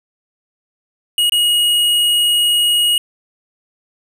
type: tone with dropouts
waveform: square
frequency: 2888 Hz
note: F#7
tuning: 43 cents flat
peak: -12 dBFS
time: 1.18-2.98 s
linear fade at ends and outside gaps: 2 ms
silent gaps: 1.296-1.321 s
effects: none